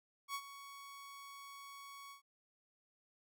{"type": "tone with ADSR envelope", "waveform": "sawtooth", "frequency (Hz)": 1116, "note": "C#6", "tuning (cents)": 11, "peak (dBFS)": -34, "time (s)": [0.28, 2.22], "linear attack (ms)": 64, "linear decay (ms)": 63, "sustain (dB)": -13, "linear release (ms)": 110, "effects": []}